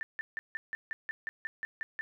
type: tone bursts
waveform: sine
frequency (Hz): 1781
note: A6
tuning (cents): +21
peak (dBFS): -33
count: 12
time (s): 0.01-2.01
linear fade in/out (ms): 0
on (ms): 20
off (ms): 160
effects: none